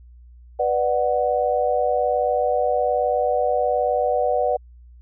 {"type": "chord", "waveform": "sine", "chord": "B minor", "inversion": "none", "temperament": "just", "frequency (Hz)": [493.9, 592.7, 740.8], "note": ["B4", "D5", "F#5"], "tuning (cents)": [0, 16, 2], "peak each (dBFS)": [-22, -22, -22], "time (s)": [0.59, 4.57], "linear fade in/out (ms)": 10, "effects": ["added 60 Hz sine -43 dBFS peak until 5.01 s"]}